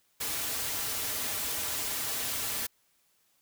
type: noise with comb filter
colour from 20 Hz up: white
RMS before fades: -33 dBFS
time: 0.2-2.67 s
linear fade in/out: 10 ms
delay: 5.5 ms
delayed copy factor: -0.6
effects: white hiss -70 dBFS RMS until 3.41 s